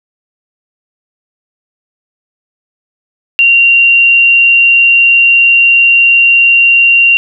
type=tone; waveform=sine; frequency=2763 Hz; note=F7; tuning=19 cents flat; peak=-3 dBFS; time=3.39-7.17 s; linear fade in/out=0 ms; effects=none